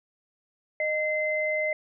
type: tone pair together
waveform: sine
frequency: 616 / 2065 Hz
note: D#5 / C7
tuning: -17 / -23 cents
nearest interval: octave + major sixth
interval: 2094 cents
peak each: -27 dBFS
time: 0.8-1.73 s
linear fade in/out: 2 ms
effects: none